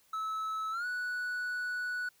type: tone with pitch glide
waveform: triangle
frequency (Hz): 1300 to 1476.2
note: E6 to F#6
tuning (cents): -24 to -4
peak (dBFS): -31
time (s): 0.13-2.09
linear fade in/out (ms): 5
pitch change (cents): +220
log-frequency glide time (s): 0.71-0.86
effects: white hiss -67 dBFS RMS until 2.2 s